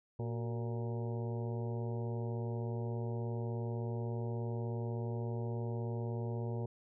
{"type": "harmonic tone with a mistuned harmonic", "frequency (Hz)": 116.54, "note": "A#2", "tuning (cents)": 0, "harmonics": [1, 2, 3, 4, 5, 6, 7, 8], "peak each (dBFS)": [-36, -45, -45, -45, -50, -55, -54, -55], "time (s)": [0.19, 6.66], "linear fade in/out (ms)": 5, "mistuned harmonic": 3, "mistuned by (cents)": 84, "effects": []}